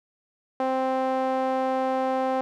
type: tone with band-pass filter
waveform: sawtooth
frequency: 261.6 Hz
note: C4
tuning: in tune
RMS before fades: -25 dBFS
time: 0.6-2.41 s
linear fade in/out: 0 ms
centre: 690 Hz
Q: 2.1
effects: none